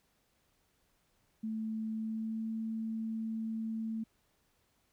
sine tone with pitch glide, 220 to 222.7 Hz, A3 to A3, 0 to +21 cents, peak -34 dBFS, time 1.43-4.04 s, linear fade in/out 10 ms, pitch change +21 cents, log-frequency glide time 1.92-2.49 s, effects pink hiss -74 dBFS RMS until 4.92 s

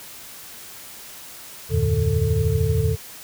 sine tone cluster, 78.4 / 91.2 / 111.9 / 147.7 / 442.6 Hz, D#2 / F#2 / A2 / D3 / A4, +14 / -24 / +30 / +10 / +10 cents, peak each -24 / -23 / -23 / -24 / -25 dBFS, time 1.69-2.97 s, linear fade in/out 50 ms, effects white hiss -40 dBFS RMS until 3.23 s

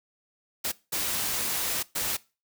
white noise bursts at uneven times, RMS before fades -29 dBFS, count 3, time 0.64-0.72 / 0.92-1.83 / 1.95-2.17 s, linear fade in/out 10 ms, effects noise-tail reverb RT60 0.3 s tail -21 dB re dry

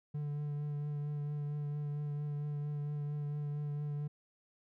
triangle tone with vibrato, 146.83 Hz, D3, in tune, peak -33 dBFS, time 0.14-4.08 s, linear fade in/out 10 ms, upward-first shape triangle, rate 4.4 Hz, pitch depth 21 cents each way, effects none

